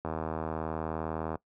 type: click train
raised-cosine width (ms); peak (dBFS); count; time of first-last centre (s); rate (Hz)
1; -19; 105; 0.05-1.355; 79.7
effects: noise-tail reverb RT60 0.1 s tail -21 dB re dry + high-pass 60 Hz 12 dB/octave